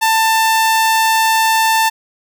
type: tone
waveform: sawtooth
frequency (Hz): 890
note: A5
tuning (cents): +20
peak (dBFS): -7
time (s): 0.01-1.9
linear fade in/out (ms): 20
effects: none